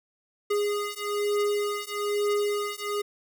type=beating tone pair; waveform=square; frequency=411.6 / 412.7 Hz; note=G#4 / G#4; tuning=-16 / -11 cents; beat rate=1.1 Hz; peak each=-29 dBFS; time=0.5-3.02 s; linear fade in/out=10 ms; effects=none